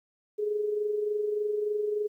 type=tone with amplitude modulation; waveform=sine; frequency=419.3 Hz; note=G#4; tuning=17 cents sharp; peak=-24 dBFS; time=0.38-2.08 s; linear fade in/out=20 ms; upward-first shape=sine; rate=23.4 Hz; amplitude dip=50%; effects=11-bit